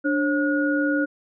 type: tone cluster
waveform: sine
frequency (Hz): 293.4 / 541 / 1446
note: D4 / C#5 / F#6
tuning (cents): -2 / -42 / -40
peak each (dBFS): -21 / -27 / -25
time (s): 0.04-1.06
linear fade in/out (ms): 20
effects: none